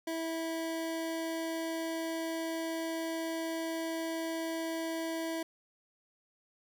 25% pulse tone, 326.9 Hz, E4, 14 cents flat, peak -30 dBFS, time 0.07-5.43 s, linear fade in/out 5 ms, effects none

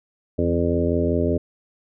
harmonic tone with a mistuned harmonic, 85.3 Hz, F2, 40 cents flat, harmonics 1 / 2 / 3 / 4 / 5 / 6 / 7, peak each -24 / -28 / -24 / -26 / -25 / -30 / -27 dBFS, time 0.38-1.38 s, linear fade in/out 10 ms, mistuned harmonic 2, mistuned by -38 cents, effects none

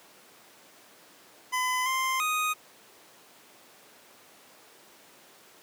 25% pulse tone with pitch steps, 1011 / 1047 / 1245 Hz, B5 / C6 / D#6, +40 / +1 / +1 cents, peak -22 dBFS, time 1.52-2.54 s, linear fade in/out 20 ms, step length 340 ms, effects pink hiss -54 dBFS RMS until 5.62 s + high-pass 300 Hz 12 dB/octave

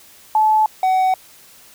sine / triangle tone pair in turn, 865 / 750.7 Hz, A5 / F#5, -30 / +25 cents, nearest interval major second, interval 245 cents, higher first, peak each -11 dBFS, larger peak neither, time 0.35-0.66 / 0.83-1.14 s, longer neither, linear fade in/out 2 ms, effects white hiss -46 dBFS RMS until 1.74 s

